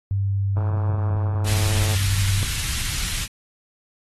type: tone with pitch glide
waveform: sine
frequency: 98.6 to 97.24 Hz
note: G2 to G2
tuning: +11 to -13 cents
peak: -19 dBFS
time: 0.11-2.43 s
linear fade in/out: 0 ms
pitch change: -24 cents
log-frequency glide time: 1.45-1.87 s
type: click train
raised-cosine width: 1 ms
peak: -20 dBFS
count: 151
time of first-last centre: 0.57-1.946 s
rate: 109 Hz
type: band-stop noise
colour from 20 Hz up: pink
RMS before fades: -26 dBFS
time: 1.44-3.28 s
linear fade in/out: 50 ms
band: 120 to 2100 Hz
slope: 12 dB/octave
effects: AAC 32 kbps